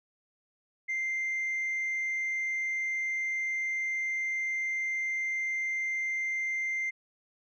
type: tone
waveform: sine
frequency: 2091 Hz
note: C7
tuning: 2 cents flat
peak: -27 dBFS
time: 0.88-6.91 s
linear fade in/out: 20 ms
effects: tanh soft clip ceiling -27 dBFS